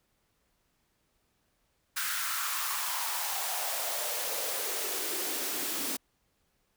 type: noise with high-pass filter sweep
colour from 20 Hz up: white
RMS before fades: -33 dBFS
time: 1.96-5.97 s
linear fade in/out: 10 ms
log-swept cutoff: 1500 to 250 Hz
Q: 3.6
effects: pink hiss -74 dBFS RMS until 6.76 s